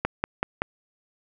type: click train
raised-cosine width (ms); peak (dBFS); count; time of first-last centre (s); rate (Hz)
0.5; -8; 4; 0.05-0.619; 5.27
effects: none